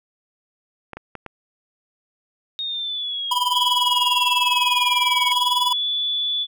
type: clicks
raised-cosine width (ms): 0.5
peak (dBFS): -18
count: 4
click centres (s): 0.933 / 0.97 / 1.153 / 1.263
type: exponential sweep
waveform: sine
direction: down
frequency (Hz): 3729 to 2217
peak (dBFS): -24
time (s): 2.59-5.32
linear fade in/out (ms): 0
type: tone with tremolo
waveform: square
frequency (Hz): 987.8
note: B5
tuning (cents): 0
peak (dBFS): -16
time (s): 3.31-5.73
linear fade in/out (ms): 5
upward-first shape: triangle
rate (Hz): 20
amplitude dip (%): 95
type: tone with pitch glide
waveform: sine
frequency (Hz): 3304 to 3454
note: G#7 to A7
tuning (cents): -10 to -33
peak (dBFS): -20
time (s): 3.51-6.47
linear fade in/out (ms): 50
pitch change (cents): +77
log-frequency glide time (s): 5.28-5.87
effects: none